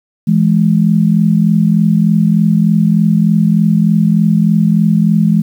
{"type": "tone pair together", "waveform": "sine", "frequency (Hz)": [166.68, 210], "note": ["E3", "G#3"], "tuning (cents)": [19, 19], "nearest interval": "major third", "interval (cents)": 400, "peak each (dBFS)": -10, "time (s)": [0.27, 5.42], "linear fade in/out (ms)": 10, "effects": ["7-bit"]}